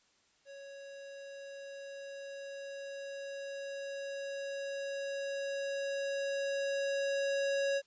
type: tone with level ramp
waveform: square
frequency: 554.4 Hz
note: C#5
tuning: in tune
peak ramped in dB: -48 to -30 dBFS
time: 0.45-7.82 s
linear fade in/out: 50 ms
effects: white hiss -70 dBFS RMS until 7.86 s + resampled to 16000 Hz